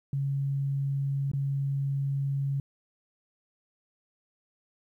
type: tone with dropouts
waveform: sine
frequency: 138.5 Hz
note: C#3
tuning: 1 cent flat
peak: -26 dBFS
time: 0.13-2.6 s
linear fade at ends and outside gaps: 2 ms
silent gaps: 1.316-1.334 s
effects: 11-bit